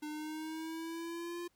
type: linear sweep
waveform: square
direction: up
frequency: 300 to 349.2 Hz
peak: -40 dBFS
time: 0.02-1.48 s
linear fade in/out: 10 ms
effects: pink hiss -75 dBFS RMS until 1.55 s